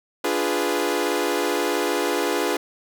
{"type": "chord", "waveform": "sawtooth", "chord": "D diminished seventh", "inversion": "none", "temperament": "equal", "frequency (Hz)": [293.7, 349.2, 415.3, 493.9], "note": ["D4", "F4", "Ab4", "Cb5"], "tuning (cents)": [0, 0, 0, 0], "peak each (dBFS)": [-24, -22, -22, -23], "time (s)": [0.24, 2.57], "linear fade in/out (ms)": 5, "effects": []}